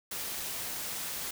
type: noise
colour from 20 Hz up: white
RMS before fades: -37 dBFS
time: 0.11-1.31 s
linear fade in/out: 5 ms
effects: none